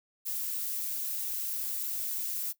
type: noise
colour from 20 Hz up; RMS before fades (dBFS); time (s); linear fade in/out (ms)
violet; -34; 0.25-2.53; 20
effects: noise-tail reverb RT60 0.1 s tail -17 dB re dry